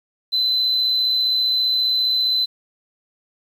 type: tone with amplitude modulation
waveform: sine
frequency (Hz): 4034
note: B7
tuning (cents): +36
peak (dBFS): -13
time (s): 0.32-2.46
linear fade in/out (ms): 20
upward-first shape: sine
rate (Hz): 115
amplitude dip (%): 45
effects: tanh soft clip ceiling -12 dBFS + 8-bit